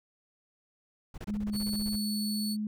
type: noise bursts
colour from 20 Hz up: brown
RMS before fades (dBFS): -40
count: 13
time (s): 1.14-1.959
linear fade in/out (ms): 5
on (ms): 39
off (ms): 26
type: tone with pitch glide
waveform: sine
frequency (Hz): 207.9 to 212.3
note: G#3 to G#3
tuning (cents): +2 to +38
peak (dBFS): -30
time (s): 1.28-2.67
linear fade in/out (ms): 2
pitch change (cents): +36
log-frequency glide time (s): 1.42-2.51
type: tone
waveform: sawtooth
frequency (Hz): 4434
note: C#8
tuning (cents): 0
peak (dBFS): -32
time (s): 1.52-2.57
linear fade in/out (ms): 50
effects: none